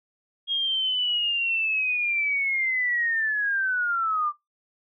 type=linear sweep; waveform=sine; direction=down; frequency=3274 to 1174.7 Hz; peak=-22 dBFS; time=0.47-4.33 s; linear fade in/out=50 ms; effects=noise-tail reverb RT60 0.2 s tail -23 dB re dry